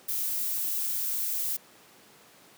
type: noise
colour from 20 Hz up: violet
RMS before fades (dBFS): -30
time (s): 0.08-1.57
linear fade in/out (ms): 10
effects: pink hiss -55 dBFS RMS until 2.57 s + high-pass 200 Hz 12 dB/octave